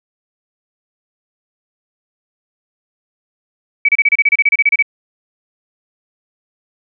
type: tone bursts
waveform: sine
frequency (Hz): 2284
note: D7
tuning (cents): -49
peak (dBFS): -7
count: 15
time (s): 3.85-4.825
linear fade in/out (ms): 5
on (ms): 37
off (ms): 30
effects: none

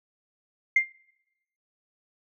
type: tone with exponential decay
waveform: sine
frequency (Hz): 2104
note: C7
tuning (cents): +9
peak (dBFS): -13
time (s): 0.76-0.9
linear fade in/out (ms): 5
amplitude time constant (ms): 30
effects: noise-tail reverb RT60 0.9 s tail -23 dB re dry + tanh soft clip ceiling -10 dBFS

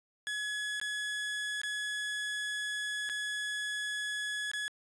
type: tone with dropouts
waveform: 30% pulse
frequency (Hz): 1691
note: G#6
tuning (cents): +31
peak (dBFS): -31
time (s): 0.27-4.68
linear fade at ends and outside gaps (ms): 0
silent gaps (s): 0.799-0.814 / 1.616-1.634 / 3.091-3.097 / 4.515-4.535
effects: resampled to 22050 Hz

